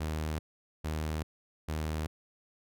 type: tone bursts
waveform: sawtooth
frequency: 77.78 Hz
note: D#2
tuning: in tune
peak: -28 dBFS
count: 3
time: 0-2.07 s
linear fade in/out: 10 ms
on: 390 ms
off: 450 ms
effects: none